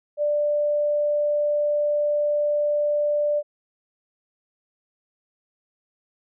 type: tone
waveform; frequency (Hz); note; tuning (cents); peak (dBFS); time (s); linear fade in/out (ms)
sine; 590; D5; +8; -19; 0.17-3.43; 50
effects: none